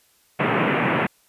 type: band-pass noise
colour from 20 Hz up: pink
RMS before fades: -21 dBFS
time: 0.39-1.07 s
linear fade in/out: 10 ms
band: 130 to 2700 Hz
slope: 48 dB/octave
effects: white hiss -60 dBFS RMS until 1.28 s + resampled to 32000 Hz